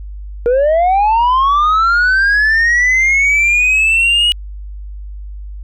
sine linear sweep, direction up, 466.2 to 2914 Hz, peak -6 dBFS, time 0.46-4.32 s, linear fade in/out 0 ms, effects tanh soft clip ceiling -8 dBFS + added 50 Hz sine -25 dBFS peak until 5.63 s

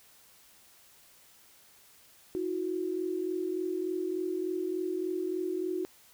sine tone pair together, 322.1 / 365.5 Hz, E4 / F#4, -40 / -21 cents, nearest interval major second, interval 219 cents, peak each -35 / -31 dBFS, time 2.35-5.85 s, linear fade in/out 0 ms, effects white hiss -59 dBFS RMS until 6.13 s

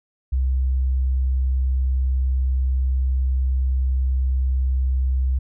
sine tone, 64.9 Hz, C2, 13 cents flat, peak -17 dBFS, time 0.32-5.39 s, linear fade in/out 10 ms, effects none

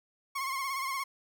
30% pulse tone with vibrato, 1079 Hz, C#6, 47 cents flat, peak -29 dBFS, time 0.35-1.04 s, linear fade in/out 10 ms, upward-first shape sine, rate 17 Hz, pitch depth 59 cents each way, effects none

